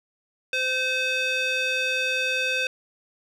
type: tone with band-pass filter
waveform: square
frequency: 515 Hz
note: C5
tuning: 28 cents flat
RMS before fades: -25 dBFS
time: 0.53-2.67 s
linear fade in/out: 2 ms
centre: 2700 Hz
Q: 2.1
effects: none